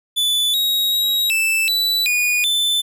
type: tone with pitch steps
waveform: 45% pulse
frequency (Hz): 3481 / 3798 / 3826 / 2642 / 3960 / 2455 / 3524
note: A7 / A#7 / A#7 / E7 / B7 / D#7 / A7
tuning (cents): -19 / +32 / +44 / +3 / +4 / -24 / +2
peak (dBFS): -15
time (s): 0.16-2.82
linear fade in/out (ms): 20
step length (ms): 380
effects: none